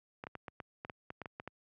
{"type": "clicks", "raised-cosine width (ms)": 0.5, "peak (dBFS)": -27, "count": 12, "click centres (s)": [0.239, 0.269, 0.353, 0.482, 0.602, 0.849, 0.898, 1.104, 1.217, 1.258, 1.399, 1.476], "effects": ["high-pass 80 Hz 12 dB/octave"]}